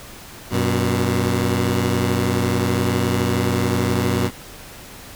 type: tone pair together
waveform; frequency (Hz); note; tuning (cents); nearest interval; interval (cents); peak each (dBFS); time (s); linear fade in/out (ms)
15% pulse; 93.47 / 120.7; F#2 / B2; +18 / -39; major third; 443; -14; 0.5-4.31; 50
effects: pink hiss -39 dBFS RMS until 5.15 s